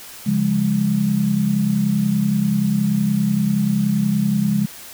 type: chord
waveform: sine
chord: Db major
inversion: none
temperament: equal with one note detuned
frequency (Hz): 138.59 / 174.61 / 205.1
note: Db3 / F3 / Ab3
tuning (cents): 0 / 0 / -21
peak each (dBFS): -23 / -22 / -17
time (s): 0.26-4.66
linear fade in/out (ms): 10
effects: white hiss -38 dBFS RMS until 4.93 s